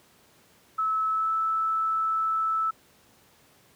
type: tone with pitch glide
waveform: sine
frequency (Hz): 1300 to 1312.8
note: E6 to E6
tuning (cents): -24 to -8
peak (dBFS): -23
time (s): 0.78-2.71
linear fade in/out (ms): 10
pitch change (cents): +16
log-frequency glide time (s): 1.1-1.32
effects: pink hiss -59 dBFS RMS until 3.75 s + high-pass 100 Hz 12 dB/octave